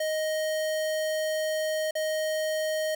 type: tone with dropouts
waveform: square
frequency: 624 Hz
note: D#5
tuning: 5 cents sharp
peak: -27 dBFS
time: 0-2.95 s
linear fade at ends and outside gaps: 5 ms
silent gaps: 1.91-1.952 s
effects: 9-bit